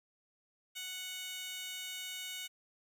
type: tone with high-pass filter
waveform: 15% pulse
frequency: 739 Hz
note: F#5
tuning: 2 cents flat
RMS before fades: -43 dBFS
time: 0.75-2.48 s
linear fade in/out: 20 ms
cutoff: 3200 Hz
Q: 1.3
effects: none